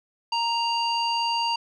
square tone with low-pass filter, 932.3 Hz, A#5, in tune, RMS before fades -25 dBFS, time 0.32-1.56 s, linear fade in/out 5 ms, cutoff 4100 Hz, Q 7.6, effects none

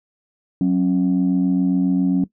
sine tone pair together, 185 / 272.4 Hz, F#3 / C#4, 0 / -30 cents, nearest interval perfect fifth, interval 670 cents, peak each -16 dBFS, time 0.61-2.24 s, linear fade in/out 2 ms, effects noise-tail reverb RT60 0.1 s tail -18 dB re dry + tanh soft clip ceiling -10 dBFS

